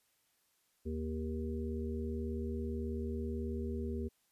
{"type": "harmonic tone", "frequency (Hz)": 78.3, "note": "D#2", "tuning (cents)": 11, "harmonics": [1, 3, 5, 6], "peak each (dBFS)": [-38, -40, -42, -48], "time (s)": [0.85, 4.09], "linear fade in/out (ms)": 20, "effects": ["white hiss -75 dBFS RMS until 4.31 s", "resampled to 32000 Hz"]}